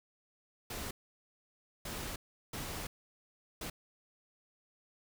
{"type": "noise bursts at uneven times", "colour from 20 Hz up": "pink", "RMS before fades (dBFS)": -41, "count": 4, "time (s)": [[0.7, 0.91], [1.85, 2.16], [2.53, 2.87], [3.61, 3.7]], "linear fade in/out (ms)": 5, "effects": []}